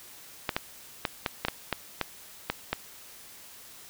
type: clicks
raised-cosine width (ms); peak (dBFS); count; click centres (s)
0.3; -10; 10; 0.492 / 0.565 / 1.052 / 1.262 / 1.45 / 1.484 / 1.727 / 2.013 / 2.5 / 2.73
effects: white hiss -49 dBFS RMS until 3.89 s